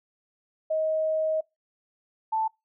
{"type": "tone pair in turn", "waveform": "sine", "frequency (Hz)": [630, 881.9], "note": ["D#5", "A5"], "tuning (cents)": [21, 4], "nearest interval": "tritone", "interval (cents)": 583, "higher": "second", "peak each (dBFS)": -23, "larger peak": "neither", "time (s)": [[0.7, 1.41], [2.32, 2.48]], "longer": "first", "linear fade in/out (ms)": 10, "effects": ["noise-tail reverb RT60 0.2 s tail -24 dB re dry"]}